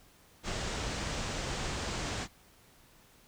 pink low-pass noise, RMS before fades -36 dBFS, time 0.43-2.28 s, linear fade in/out 50 ms, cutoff 8000 Hz, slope 48 dB/octave, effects pink hiss -61 dBFS RMS until 3.27 s

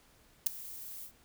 violet noise with ADSR envelope, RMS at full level -24 dBFS, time 0.46-1.12 s, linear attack 7 ms, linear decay 9 ms, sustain -21 dB, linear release 83 ms, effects pink hiss -64 dBFS RMS until 1.24 s

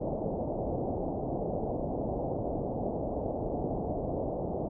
white low-pass noise, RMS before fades -33 dBFS, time 0-4.69 s, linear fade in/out 20 ms, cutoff 740 Hz, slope 48 dB/octave, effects none

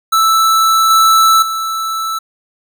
square tone with level steps, 1318.5 Hz, E6, in tune, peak -9 / -7 / -17 dBFS, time 0.12-2.19 s, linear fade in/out 10 ms, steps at 0.9 / 1.42 s, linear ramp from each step 5 ms, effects none

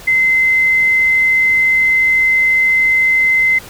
sine tone, 2063 Hz, C7, 25 cents flat, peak -9 dBFS, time 0.07-3.59 s, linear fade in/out 10 ms, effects pink hiss -35 dBFS RMS until 3.69 s

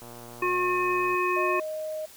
click train, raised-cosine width 1 ms, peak -31 dBFS, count 135, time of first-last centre 0.02-1.146 s, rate 119 Hz
harmonic tone, 361 Hz, F#4, 43 cents flat, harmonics 1 / 3 / 5 / 7, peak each -27 / -26 / -35 / -30 dBFS, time 0.42-1.6 s, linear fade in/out 5 ms
sine tone, 622.3 Hz, D#5, in tune, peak -30 dBFS, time 1.36-2.06 s, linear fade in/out 10 ms
effects white hiss -50 dBFS RMS until 2.16 s

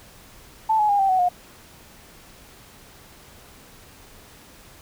sine tone with pitch steps, 880 / 844.6 / 810.7 / 778.1 / 746.9 / 716.8 Hz, A5 / G#5 / G#5 / G5 / F#5 / F5, 0 / +29 / -42 / -13 / +16 / +45 cents, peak -16 dBFS, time 0.69-1.29 s, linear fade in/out 10 ms, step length 100 ms, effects pink hiss -48 dBFS RMS until 4.81 s

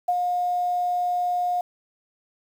sine tone with ADSR envelope, 714 Hz, F5, 38 cents sharp, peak -17 dBFS, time 0.08-1.61 s, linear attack 9 ms, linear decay 44 ms, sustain -4 dB, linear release 3 ms, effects 8-bit

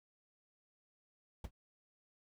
brown noise with exponential decay, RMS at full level -35 dBFS, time 1.44-1.51 s, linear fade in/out 5 ms, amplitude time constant 15 ms, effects none

